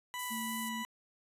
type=tone with vibrato; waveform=20% pulse; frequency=987.8 Hz; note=B5; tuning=in tune; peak=-33 dBFS; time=0.14-0.85 s; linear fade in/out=0 ms; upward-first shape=sine; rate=2.9 Hz; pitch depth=9 cents each way
type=high-pass noise; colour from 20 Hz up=pink; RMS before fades=-43 dBFS; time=0.19-0.69 s; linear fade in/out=2 ms; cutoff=7900 Hz; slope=24 dB/octave
type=tone; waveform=sine; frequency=224.8 Hz; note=A3; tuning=37 cents sharp; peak=-39 dBFS; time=0.3-0.84 s; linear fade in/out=20 ms
effects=resampled to 32000 Hz